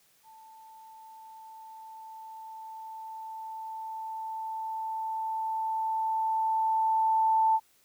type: tone with level ramp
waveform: sine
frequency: 885 Hz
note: A5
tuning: 10 cents sharp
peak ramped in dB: -50 to -20 dBFS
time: 0.23-7.6 s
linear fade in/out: 50 ms
effects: white hiss -65 dBFS RMS until 7.84 s

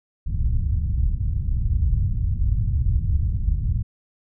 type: low-pass noise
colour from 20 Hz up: white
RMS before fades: -21 dBFS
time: 0.26-3.83 s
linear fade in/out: 20 ms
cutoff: 100 Hz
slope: 24 dB/octave
effects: none

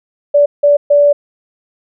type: tone bursts at uneven times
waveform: sine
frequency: 579 Hz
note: D5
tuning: 25 cents flat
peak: -5 dBFS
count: 3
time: 0.34-0.46 / 0.63-0.77 / 0.9-1.13 s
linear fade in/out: 10 ms
effects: none

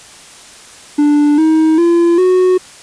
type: tone with pitch steps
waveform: triangle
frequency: 293.7 / 316.6 / 341.3 / 367.9 Hz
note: D4 / D#4 / F4 / F#4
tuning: 0 / +30 / -40 / -10 cents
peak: -5 dBFS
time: 0.98-2.58 s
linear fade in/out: 10 ms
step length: 400 ms
effects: white hiss -37 dBFS RMS until 2.82 s + resampled to 22050 Hz

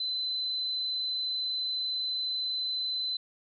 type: tone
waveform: sine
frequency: 4037 Hz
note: B7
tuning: 37 cents sharp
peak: -29 dBFS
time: 0-3.17 s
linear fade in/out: 5 ms
effects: none

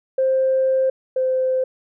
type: tone pair in turn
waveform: sine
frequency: 526 / 517.9 Hz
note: C5 / C5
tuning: +9 / -18 cents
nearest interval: unison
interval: 27 cents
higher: first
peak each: -14 / -16 dBFS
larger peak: first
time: 0.18-0.9 / 1.16-1.64 s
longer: first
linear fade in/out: 5 ms
effects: tanh soft clip ceiling -10 dBFS

